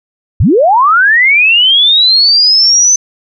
sine linear sweep, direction up, 58.3 to 6140 Hz, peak -4 dBFS, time 0.4-2.96 s, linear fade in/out 5 ms, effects none

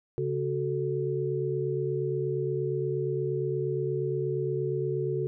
sine tone cluster, 138.3 / 370.8 / 439.3 Hz, C#3 / F#4 / A4, -4 / +4 / -3 cents, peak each -31 / -30 / -32 dBFS, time 0.18-5.27 s, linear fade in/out 0 ms, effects none

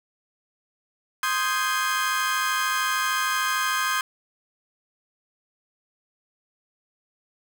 35% pulse chord, Ab major seventh, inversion first, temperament equal, 1046.5 / 1244.5 / 1568 / 1661.2 Hz, C6 / Eb6 / G6 / Ab6, 0 / 0 / 0 / 0 cents, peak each -26 / -26 / -26 / -29 dBFS, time 1.23-4.01 s, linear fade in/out 2 ms, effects none

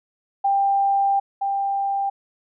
sine tone pair in turn, 792 / 792 Hz, G5 / G5, +18 / +18 cents, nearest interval unison, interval 0 cents, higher neither, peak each -16 / -20 dBFS, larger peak first, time 0.44-1.2 / 1.41-2.1 s, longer first, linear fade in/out 10 ms, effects none

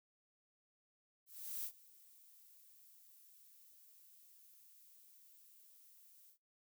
violet noise with ADSR envelope, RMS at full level -42 dBFS, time 1.26-6.38 s, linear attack 380 ms, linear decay 76 ms, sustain -22 dB, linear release 84 ms, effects noise-tail reverb RT60 0.3 s tail -26 dB re dry

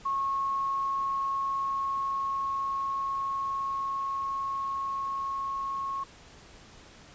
sine tone with level ramp, 1093 Hz, C#6, 25 cents flat, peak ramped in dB -26 to -30 dBFS, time 0.05-6.04 s, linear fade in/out 10 ms, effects pink hiss -52 dBFS RMS until 7.14 s + resampled to 16000 Hz

